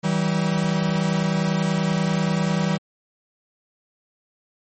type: tone pair together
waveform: 45% pulse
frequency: 161 / 191.25 Hz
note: E3 / G3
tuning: -41 / -42 cents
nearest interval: minor third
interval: 299 cents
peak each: -22 dBFS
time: 0.03-2.78 s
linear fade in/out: 20 ms
effects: MP3 32 kbps